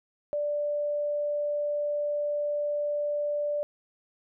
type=tone; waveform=sine; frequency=587.3 Hz; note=D5; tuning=in tune; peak=-26 dBFS; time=0.33-3.63 s; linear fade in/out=0 ms; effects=none